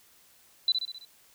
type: tone with echo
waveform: sine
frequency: 3992 Hz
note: B7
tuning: 18 cents sharp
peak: -20 dBFS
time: 0.68-0.72 s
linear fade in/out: 2 ms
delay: 66 ms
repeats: 5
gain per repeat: -5 dB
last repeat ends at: 1.05 s
effects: white hiss -60 dBFS RMS until 1.34 s